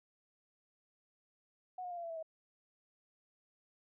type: tone with pitch steps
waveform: sine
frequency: 734 / 717.6 / 701.7 / 686 / 670.8 / 655.8 / 641.2 Hz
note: F#5 / F5 / F5 / F5 / E5 / E5 / E5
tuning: -14 / +47 / +8 / -31 / +30 / -9 / -48 cents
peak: -40 dBFS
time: 1.78-2.228 s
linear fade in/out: 5 ms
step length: 64 ms
effects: none